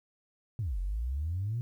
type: exponential two-way sweep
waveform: sine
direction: down then up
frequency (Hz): 124.2 to 43.62 to 124.2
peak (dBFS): -29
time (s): 0.59-1.61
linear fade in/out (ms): 0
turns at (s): 0.79
effects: tanh soft clip ceiling -25 dBFS + 11-bit